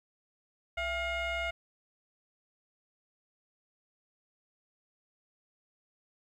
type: tone with frequency modulation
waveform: sine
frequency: 1407 Hz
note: F6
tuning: 12 cents sharp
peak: -29 dBFS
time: 0.77-1.51 s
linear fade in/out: 10 ms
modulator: 735 Hz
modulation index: 1.7
effects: tanh soft clip ceiling -29 dBFS + 11-bit